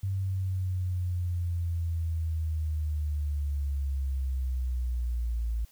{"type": "linear sweep", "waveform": "sine", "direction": "down", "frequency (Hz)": [97.2, 55.7], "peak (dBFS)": -27, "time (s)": [0.03, 5.65], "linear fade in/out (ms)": 5, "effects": ["white hiss -61 dBFS RMS until 5.71 s"]}